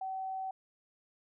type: tone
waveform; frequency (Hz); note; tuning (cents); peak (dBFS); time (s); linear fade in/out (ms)
sine; 762; G5; -49; -35; 0.01-0.51; 5
effects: none

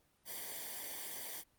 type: noise with comb filter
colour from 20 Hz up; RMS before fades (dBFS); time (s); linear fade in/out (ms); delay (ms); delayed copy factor
white; -44; 0.25-1.44; 50; 0.75; -0.9
effects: pink hiss -73 dBFS RMS until 1.58 s + Opus 32 kbps

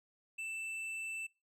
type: tone with hard clipping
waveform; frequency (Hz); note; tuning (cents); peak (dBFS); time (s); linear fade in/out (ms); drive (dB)
sine; 2655; E7; +12; -40; 0.38-1.27; 10; 6
effects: noise-tail reverb RT60 0.3 s tail -25 dB re dry

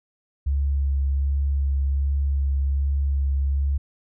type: tone with vibrato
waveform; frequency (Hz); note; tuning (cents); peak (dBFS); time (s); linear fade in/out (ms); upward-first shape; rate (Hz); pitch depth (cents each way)
sine; 69.3; C#2; 0; -19; 0.46-3.78; 10; sine; 1.3; 15
effects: none

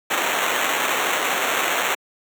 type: noise with sample-and-hold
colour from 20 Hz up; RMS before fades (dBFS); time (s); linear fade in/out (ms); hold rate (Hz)
white; -21; 0.1-1.95; 10; 4900
effects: high-pass 400 Hz 12 dB/octave

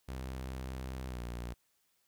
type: tone with pitch glide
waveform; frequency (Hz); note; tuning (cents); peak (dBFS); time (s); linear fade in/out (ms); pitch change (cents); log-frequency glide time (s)
sawtooth; 64.9 to 59.51; C2 to A#1; -13 to +36; -35; 0.08-1.54; 10; -151; 1.07-1.2
effects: white hiss -75 dBFS RMS until 2.07 s

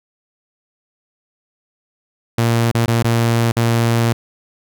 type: tone with dropouts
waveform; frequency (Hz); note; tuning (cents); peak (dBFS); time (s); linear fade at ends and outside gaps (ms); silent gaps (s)
sawtooth; 116.3; A#2; -4; -9; 2.38-4.13; 5; 2.715-2.747 / 2.86-2.879 / 3.028-3.044 / 3.52-3.566
effects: none

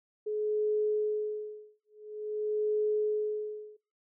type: tone with tremolo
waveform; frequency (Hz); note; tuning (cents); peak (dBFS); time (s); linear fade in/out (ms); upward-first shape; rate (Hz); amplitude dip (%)
sine; 424.5; G#4; +38; -25; 0.26-3.77; 10; sine; 0.48; 100
effects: noise-tail reverb RT60 0.4 s tail -25 dB re dry

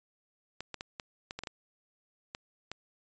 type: clicks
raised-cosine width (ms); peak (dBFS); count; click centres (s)
0.2; -21; 10; 0.606 / 0.743 / 0.809 / 0.998 / 1.309 / 1.39 / 1.436 / 1.472 / 2.349 / 2.716
effects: resampled to 16000 Hz

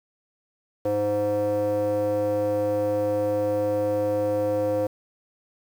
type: tone with band-pass filter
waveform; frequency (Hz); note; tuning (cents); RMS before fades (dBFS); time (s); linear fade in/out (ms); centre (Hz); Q
square; 103.83; G#2; 0; -24; 0.85-4.87; 5; 490; 4.7
effects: 8-bit

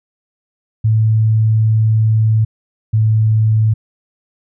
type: tone pair in turn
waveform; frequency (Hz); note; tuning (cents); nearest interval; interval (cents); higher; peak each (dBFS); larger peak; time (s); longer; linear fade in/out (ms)
sine; 110 / 109.52; A2 / A2; 0 / -8; unison; 8; first; -9; neither; 0.84-2.45 / 2.93-3.74; first; 10
effects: none

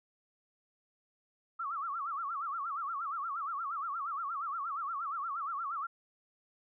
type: tone with vibrato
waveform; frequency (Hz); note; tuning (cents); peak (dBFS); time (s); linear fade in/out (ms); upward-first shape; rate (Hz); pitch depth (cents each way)
sine; 1231; D#6; -19; -34; 1.59-5.87; 10; sine; 8.5; 200
effects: none

